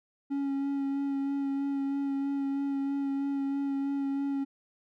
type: tone with vibrato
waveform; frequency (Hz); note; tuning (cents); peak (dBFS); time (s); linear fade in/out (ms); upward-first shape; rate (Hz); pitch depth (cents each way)
triangle; 277.2; C#4; 0; -26; 0.3-4.45; 20; sine; 3.1; 16
effects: none